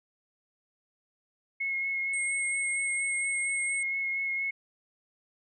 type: tone with vibrato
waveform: sine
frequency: 2171 Hz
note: C#7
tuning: 37 cents flat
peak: -28 dBFS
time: 1.6-4.51 s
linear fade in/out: 10 ms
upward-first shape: sine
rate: 4.3 Hz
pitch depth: 15 cents each way
type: tone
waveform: sine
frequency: 8500 Hz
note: C9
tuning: 26 cents sharp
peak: -34 dBFS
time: 2.13-3.83 s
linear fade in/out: 5 ms
effects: none